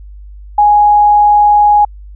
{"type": "tone", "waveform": "sine", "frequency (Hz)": 830.6, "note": "G#5", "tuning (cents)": 0, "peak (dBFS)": -4, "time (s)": [0.58, 1.85], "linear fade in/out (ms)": 5, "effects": ["added 50 Hz sine -29 dBFS peak until 2.15 s"]}